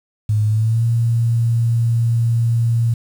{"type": "tone with pitch glide", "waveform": "sine", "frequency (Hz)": [106.6, 116.25], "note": ["G#2", "A#2"], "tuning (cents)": [46, -4], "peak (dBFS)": -13, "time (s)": [0.29, 2.94], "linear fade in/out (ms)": 5, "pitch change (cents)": 150, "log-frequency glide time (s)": [0.46, 0.85], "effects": ["7-bit"]}